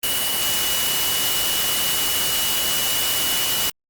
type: tone in noise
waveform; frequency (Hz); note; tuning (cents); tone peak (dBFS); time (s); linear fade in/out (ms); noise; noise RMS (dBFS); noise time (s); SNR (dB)
sine; 2936; F#7; -14; -25; 0.03-3.7; 5; white; -22; 0.03-3.7; -6
effects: Opus 32 kbps